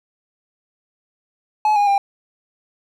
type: tone with pitch steps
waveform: triangle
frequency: 853 / 819 / 798 Hz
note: G#5 / G#5 / G5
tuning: +46 / -24 / +31 cents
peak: -11 dBFS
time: 1.65-1.98 s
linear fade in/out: 2 ms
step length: 110 ms
effects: none